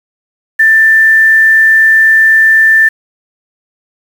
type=tone with quantisation; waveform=sine; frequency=1776 Hz; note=A6; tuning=16 cents sharp; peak=-3 dBFS; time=0.59-2.89 s; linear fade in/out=10 ms; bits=5; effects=none